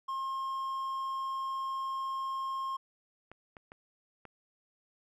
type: tone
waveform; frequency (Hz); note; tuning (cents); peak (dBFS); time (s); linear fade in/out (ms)
triangle; 1069; C6; +37; -31; 0.08-2.77; 10
type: clicks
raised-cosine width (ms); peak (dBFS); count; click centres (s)
0.5; -33; 4; 3.316 / 3.568 / 3.719 / 4.253
effects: none